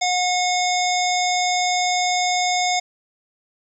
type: harmonic tone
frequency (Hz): 724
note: F#5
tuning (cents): -38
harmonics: 1 / 3 / 5 / 7 / 9 / 10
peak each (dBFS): -20 / -25 / -27 / -28 / -30 / -30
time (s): 0.01-2.8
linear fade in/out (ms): 10
effects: 9-bit